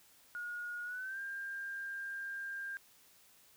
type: tone with pitch glide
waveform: sine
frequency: 1439 to 1596.7 Hz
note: F#6 to G6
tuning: -49 to +31 cents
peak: -39 dBFS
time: 0.35-2.77 s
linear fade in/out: 0 ms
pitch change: +180 cents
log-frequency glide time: 0.84-1.2 s
effects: white hiss -64 dBFS RMS until 3.56 s